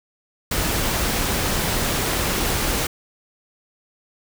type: noise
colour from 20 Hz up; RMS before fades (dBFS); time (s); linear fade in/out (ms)
pink; -22; 0.51-2.87; 5
effects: none